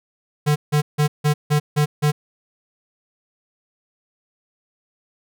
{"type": "tone bursts", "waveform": "square", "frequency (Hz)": 148.8, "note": "D3", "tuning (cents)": 23, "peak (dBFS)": -15, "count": 7, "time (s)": [0.46, 2.12], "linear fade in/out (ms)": 20, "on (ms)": 100, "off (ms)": 160, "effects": []}